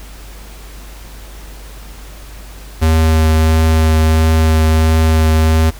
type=tone with vibrato; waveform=square; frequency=79.6 Hz; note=D#2; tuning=40 cents sharp; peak=-9 dBFS; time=2.81-5.71 s; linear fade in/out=20 ms; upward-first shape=triangle; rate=1.5 Hz; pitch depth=12 cents each way; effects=added 50 Hz sine -31 dBFS peak until 5.79 s + pink hiss -38 dBFS RMS until 5.79 s